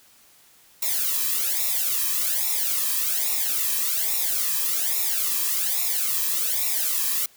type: noise with flanger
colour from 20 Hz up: blue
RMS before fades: -24 dBFS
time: 0.82-7.26 s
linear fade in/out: 5 ms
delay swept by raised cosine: 0.64 to 1.42 ms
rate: 1.2 Hz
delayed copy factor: -1
effects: white hiss -55 dBFS RMS until 7.36 s